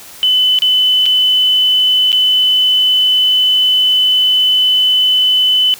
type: tone with dropouts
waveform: sine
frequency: 3016 Hz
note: F#7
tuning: 32 cents sharp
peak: -8 dBFS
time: 0.23-5.74 s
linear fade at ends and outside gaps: 0 ms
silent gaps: 0.588-0.621 / 1.057-1.062 / 2.119-2.128 s
effects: white hiss -35 dBFS RMS until 5.79 s